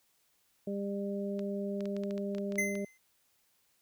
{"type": "harmonic tone", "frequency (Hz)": 200, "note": "G3", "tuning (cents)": 35, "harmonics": [1, 2, 3], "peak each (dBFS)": [-35, -38, -40], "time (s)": [0.67, 2.85], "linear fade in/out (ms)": 5}
{"type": "clicks", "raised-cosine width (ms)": 0.2, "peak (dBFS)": -30, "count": 12, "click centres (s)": [1.393, 1.807, 1.856, 1.966, 2.036, 2.109, 2.179, 2.349, 2.383, 2.522, 2.557, 2.754]}
{"type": "tone with exponential decay", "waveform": "square", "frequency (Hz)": 2061, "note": "C7", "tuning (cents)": -27, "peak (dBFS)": -27, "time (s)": [2.58, 2.98], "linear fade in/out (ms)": 5, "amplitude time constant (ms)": 86}
{"effects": ["white hiss -72 dBFS RMS until 3.81 s"]}